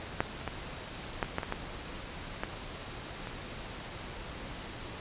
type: clicks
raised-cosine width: 0.5 ms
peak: -11 / -27 / -18 / -13 / -15 / -19 / -16 / -16 / -24 dBFS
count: 9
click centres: 0.205 / 0.413 / 0.477 / 1.228 / 1.384 / 1.432 / 1.524 / 2.435 / 3.272 s
effects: pink hiss -42 dBFS RMS until 5 s + resampled to 8000 Hz

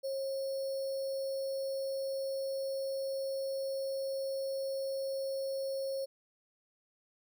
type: tone with sample-and-hold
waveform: sine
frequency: 541 Hz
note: C#5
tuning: 42 cents flat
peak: -33 dBFS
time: 0.03-6.06 s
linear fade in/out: 20 ms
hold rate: 4900 Hz
effects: none

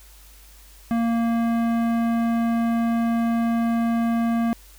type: tone with tanh clipping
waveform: sine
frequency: 231.4 Hz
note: A#3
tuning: 13 cents flat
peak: -21 dBFS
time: 0.91-4.53 s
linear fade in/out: 0 ms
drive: 16 dB
effects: added 50 Hz sine -47 dBFS peak until 4.78 s + white hiss -51 dBFS RMS until 4.78 s

